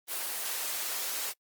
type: high-pass noise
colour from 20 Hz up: white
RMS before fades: -34 dBFS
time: 0.07-1.34 s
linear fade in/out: 50 ms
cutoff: 440 Hz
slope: 12 dB/octave
effects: noise-tail reverb RT60 0.1 s tail -25 dB re dry + Opus 24 kbps